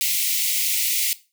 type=high-pass noise; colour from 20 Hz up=white; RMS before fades=-22 dBFS; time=0.01-1.13 s; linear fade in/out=0 ms; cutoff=2000 Hz; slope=96 dB/octave; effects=noise-tail reverb RT60 0.3 s tail -17 dB re dry